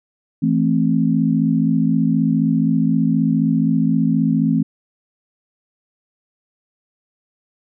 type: chord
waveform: sine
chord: A minor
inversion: second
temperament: just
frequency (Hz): 165 / 220 / 264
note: E3 / A3 / C4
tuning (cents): +2 / 0 / +16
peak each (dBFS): -18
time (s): 0.42-4.63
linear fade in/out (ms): 10
effects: none